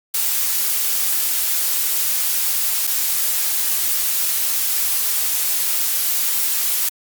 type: noise with dropouts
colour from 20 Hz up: blue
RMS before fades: -19 dBFS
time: 0.14-6.89 s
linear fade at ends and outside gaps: 5 ms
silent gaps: 2.87-2.874 s
effects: Opus 48 kbps